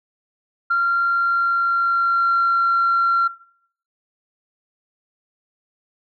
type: tone with pitch glide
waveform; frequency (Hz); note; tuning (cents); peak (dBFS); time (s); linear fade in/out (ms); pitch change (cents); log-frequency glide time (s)
sine; 1382 to 1370.1; F6 to F6; -19 to -34; -14; 0.7-3.28; 10; -15; 1.1-2.6
effects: noise-tail reverb RT60 0.6 s tail -18 dB re dry + tanh soft clip ceiling -11 dBFS